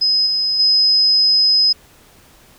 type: tone with level steps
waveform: sine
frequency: 5060 Hz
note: D#8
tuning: 28 cents sharp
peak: -12 / -15 / -10 dBFS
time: 0.01-1.73 s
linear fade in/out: 10 ms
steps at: 0.26 / 0.59 s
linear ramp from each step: 10 ms
effects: pink hiss -48 dBFS RMS until 2.58 s